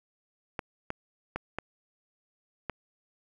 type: clicks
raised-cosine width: 0.5 ms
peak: -17 dBFS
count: 5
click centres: 0.592 / 0.904 / 1.36 / 1.586 / 2.697 s
effects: 9-bit